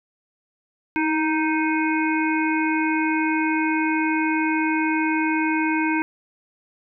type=harmonic tone with a mistuned harmonic; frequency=311.1 Hz; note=D#4; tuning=in tune; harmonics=1 / 3 / 5 / 7 / 8; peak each=-21 / -26 / -28 / -29 / -30 dBFS; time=0.96-6.02 s; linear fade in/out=0 ms; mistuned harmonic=1; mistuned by=+30 cents; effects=none